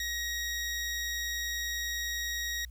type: tone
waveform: 20% pulse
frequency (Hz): 1890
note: A#6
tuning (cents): +23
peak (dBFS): -27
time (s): 0-2.65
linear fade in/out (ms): 2
effects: added 60 Hz sine -43 dBFS peak until 2.7 s + white hiss -71 dBFS RMS until 2.7 s